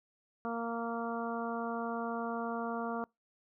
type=harmonic tone; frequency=231.8 Hz; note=A#3; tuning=10 cents flat; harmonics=1 / 2 / 3 / 4 / 5 / 6; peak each=-38 / -40 / -40 / -44 / -42 / -45 dBFS; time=0.45-3.04 s; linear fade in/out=0 ms; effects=noise-tail reverb RT60 0.2 s tail -26 dB re dry